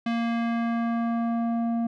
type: tone with low-pass filter sweep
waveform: square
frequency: 232.3 Hz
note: A#3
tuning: 6 cents flat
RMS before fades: -26 dBFS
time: 0.06-1.87 s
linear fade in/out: 5 ms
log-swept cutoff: 3100 to 590 Hz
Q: 1.1
effects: none